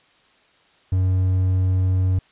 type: tone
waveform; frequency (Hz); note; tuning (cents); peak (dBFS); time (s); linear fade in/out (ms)
triangle; 93; F#2; +9; -14; 0.92-2.19; 5
effects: white hiss -57 dBFS RMS until 2.31 s + resampled to 8000 Hz